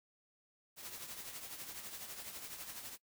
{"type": "noise with tremolo", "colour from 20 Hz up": "white", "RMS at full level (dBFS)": -45, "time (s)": [0.76, 2.98], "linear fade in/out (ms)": 50, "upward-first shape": "triangle", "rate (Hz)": 12, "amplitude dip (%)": 60, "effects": ["noise-tail reverb RT60 0.1 s tail -22 dB re dry"]}